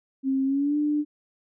sine tone with pitch glide, 267.7 to 297 Hz, C4 to D4, +40 to +20 cents, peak -21 dBFS, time 0.23-1.05 s, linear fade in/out 50 ms, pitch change +180 cents, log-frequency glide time 0.45-0.77 s, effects none

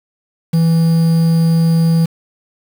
triangle tone with quantisation, 164.81 Hz, E3, in tune, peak -7 dBFS, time 0.53-2.06 s, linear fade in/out 10 ms, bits 5, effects none

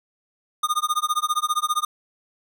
square tone with tremolo, 1222 Hz, D#6, 32 cents flat, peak -18 dBFS, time 0.63-1.85 s, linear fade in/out 5 ms, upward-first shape sine, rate 15 Hz, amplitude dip 100%, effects none

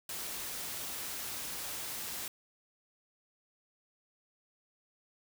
white noise, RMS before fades -40 dBFS, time 0.09-2.28 s, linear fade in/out 2 ms, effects none

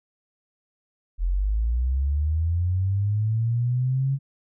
sine linear sweep, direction up, 41.2 to 138.59 Hz, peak -20 dBFS, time 1.18-4.19 s, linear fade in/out 50 ms, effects none

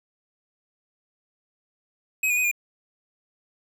square tone with pitch steps, 2537 / 2445 / 2502 / 2417 Hz, D#7 / D#7 / D#7 / D7, +33 / -31 / +9 / +49 cents, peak -21 dBFS, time 2.23-2.514 s, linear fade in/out 5 ms, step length 71 ms, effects none

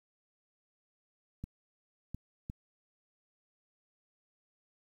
clicks, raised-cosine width 5 ms, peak -27 dBFS, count 3, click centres 1.44 / 2.146 / 2.499 s, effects 10-bit

